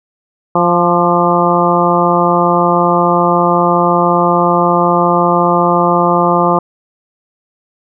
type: harmonic tone with a mistuned harmonic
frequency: 174.61 Hz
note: F3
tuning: in tune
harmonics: 1 / 2 / 3 / 4 / 5 / 6 / 7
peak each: -16 / -16 / -16 / -16 / -16 / -16 / -16 dBFS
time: 0.55-6.59 s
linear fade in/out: 5 ms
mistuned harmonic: 7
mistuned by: -33 cents
effects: none